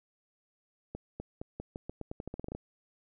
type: accelerating click train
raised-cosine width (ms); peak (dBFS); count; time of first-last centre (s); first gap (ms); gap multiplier
2; -25; 16; 0.95-2.55; 250; 0.86
effects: none